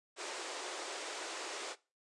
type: band-pass noise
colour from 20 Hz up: pink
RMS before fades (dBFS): -43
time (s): 0.16-1.76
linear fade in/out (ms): 50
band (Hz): 340 to 8800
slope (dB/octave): 48
effects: noise-tail reverb RT60 0.3 s tail -20 dB re dry + resampled to 24000 Hz